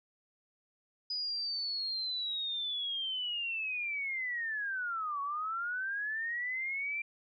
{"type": "linear two-way sweep", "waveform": "sine", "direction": "down then up", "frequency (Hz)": [4978, 1108.7, 2369], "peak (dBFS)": -33, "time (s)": [1.1, 7.02], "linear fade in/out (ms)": 5, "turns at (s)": 5.21, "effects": []}